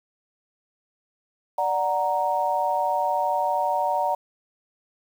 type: chord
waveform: sine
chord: D augmented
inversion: none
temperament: equal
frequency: 587.3 / 740 / 932.3 Hz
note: D5 / F#5 / A#5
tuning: 0 / 0 / 0 cents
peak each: -27 / -25 / -24 dBFS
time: 1.58-4.15 s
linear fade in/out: 5 ms
effects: 8-bit